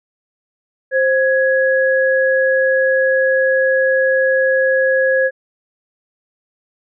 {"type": "tone pair together", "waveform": "sine", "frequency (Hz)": [526, 1669.9], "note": ["C5", "G#6"], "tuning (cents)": [9, 9], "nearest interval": "octave + minor sixth", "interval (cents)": 2000, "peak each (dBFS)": [-13, -16], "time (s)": [0.91, 5.31], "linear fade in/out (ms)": 50, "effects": []}